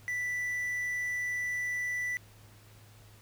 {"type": "tone with quantisation", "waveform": "triangle", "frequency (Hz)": 1975.5, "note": "B6", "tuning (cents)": 0, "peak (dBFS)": -29, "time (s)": [0.08, 2.17], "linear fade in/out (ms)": 0, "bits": 9, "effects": ["added 105 Hz sine -55 dBFS peak until 3.21 s", "pink hiss -59 dBFS RMS until 3.21 s"]}